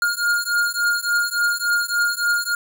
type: beating tone pair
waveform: square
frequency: 1417 / 1420.5 Hz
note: F6 / F6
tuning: +25 / +29 cents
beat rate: 3.5 Hz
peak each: -22 dBFS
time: 0.02-2.55 s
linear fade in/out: 2 ms
effects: none